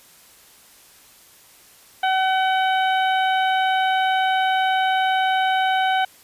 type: harmonic tone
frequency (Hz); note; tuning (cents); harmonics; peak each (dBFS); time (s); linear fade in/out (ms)
757; F#5; +39; 1 / 2 / 3 / 4 / 5; -18 / -24 / -31 / -29 / -35; 2.03-6.05; 5
effects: white hiss -50 dBFS RMS until 6.23 s + resampled to 32000 Hz